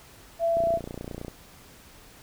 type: tone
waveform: sine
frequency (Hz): 670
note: E5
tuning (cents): +28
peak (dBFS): -21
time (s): 0.39-0.8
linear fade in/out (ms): 50
type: click train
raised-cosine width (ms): 2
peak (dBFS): -22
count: 22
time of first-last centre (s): 0.57-1.282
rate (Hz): 29.5
effects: pink hiss -51 dBFS RMS until 2.22 s